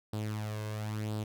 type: tone with flanger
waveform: sawtooth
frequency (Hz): 107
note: A2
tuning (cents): -48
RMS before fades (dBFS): -36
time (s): 0.13-1.24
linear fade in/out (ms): 5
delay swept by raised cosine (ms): 0.23 to 1.93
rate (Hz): 0.98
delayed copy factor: +0.6
effects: none